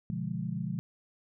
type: chord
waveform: sine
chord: B diminished seventh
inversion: none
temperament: equal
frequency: 123.47 / 146.83 / 174.61 / 207.7 Hz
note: B2 / D3 / F3 / Ab3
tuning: 0 / 0 / 0 / 0 cents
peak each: -38 / -38 / -35 / -38 dBFS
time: 0.1-0.79 s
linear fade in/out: 0 ms
effects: none